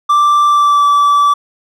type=tone with pitch glide; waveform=triangle; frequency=1174.7 to 1156.5 Hz; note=D6 to D6; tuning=0 to -27 cents; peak=-5 dBFS; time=0.09-1.34 s; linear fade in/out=10 ms; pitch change=-27 cents; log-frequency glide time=0.47-0.86 s; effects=none